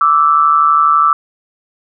sine tone pair together, 1166.3 / 1318.5 Hz, D6 / E6, -12 / 0 cents, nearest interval major second, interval 212 cents, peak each -10 dBFS, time 0.01-1.13 s, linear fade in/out 2 ms, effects none

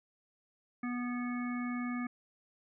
harmonic tone, 244.7 Hz, B3, 16 cents flat, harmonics 1 / 3 / 5 / 7 / 9, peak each -34 / -49 / -44 / -48 / -46 dBFS, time 0.83-2.07 s, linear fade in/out 5 ms, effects none

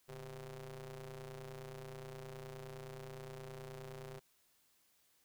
sawtooth ring-modulated tone, 127.1 Hz, C3, 50 cents flat, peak -40 dBFS, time 0.08-4.2 s, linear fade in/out 20 ms, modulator 269 Hz, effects white hiss -73 dBFS RMS until 5.24 s

